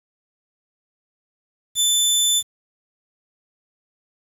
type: tone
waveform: 20% pulse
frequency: 3520 Hz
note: A7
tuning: in tune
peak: -10 dBFS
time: 1.75-2.43 s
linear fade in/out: 50 ms
effects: 7-bit